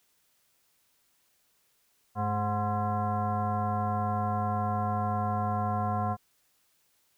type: tone with frequency modulation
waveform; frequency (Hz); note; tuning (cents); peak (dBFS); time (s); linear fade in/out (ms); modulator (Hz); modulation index
sine; 415.3; G#4; 0; -26; 2.15-6.17; 50; 314; 2.2
effects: white hiss -70 dBFS RMS until 7.17 s